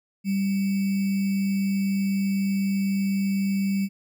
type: tone with sample-and-hold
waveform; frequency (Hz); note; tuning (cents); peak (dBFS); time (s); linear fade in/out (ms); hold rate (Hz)
sine; 196; G3; 0; -21; 0.24-3.89; 50; 2450
effects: none